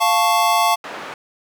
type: chord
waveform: square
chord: F augmented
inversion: none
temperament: equal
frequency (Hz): 698.5 / 880 / 1108.7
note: F5 / A5 / C#6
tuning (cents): 0 / 0 / 0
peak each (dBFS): -19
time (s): 0-0.76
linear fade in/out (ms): 20
type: band-pass noise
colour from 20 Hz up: white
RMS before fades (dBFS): -32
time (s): 0.84-1.14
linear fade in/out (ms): 2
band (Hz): 270 to 1600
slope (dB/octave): 12
effects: none